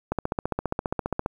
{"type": "click train", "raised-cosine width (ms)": 1, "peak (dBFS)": -11, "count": 18, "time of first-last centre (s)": [0.12, 1.261], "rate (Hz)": 14.9, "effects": ["8-bit"]}